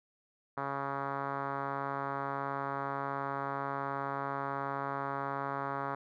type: tone with low-pass filter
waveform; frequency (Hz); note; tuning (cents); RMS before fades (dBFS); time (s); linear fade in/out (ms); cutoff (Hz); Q
5% pulse; 138.59; C#3; 0; -36; 0.57-5.95; 5; 1200; 2
effects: none